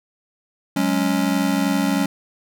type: chord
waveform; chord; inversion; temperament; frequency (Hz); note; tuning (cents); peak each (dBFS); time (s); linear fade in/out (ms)
square; F# suspended second; none; just; 185 / 208.1 / 277.5; F#3 / G#3 / C#4; 0 / +4 / +2; -24 / -24 / -21; 0.76-2.06; 5
effects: none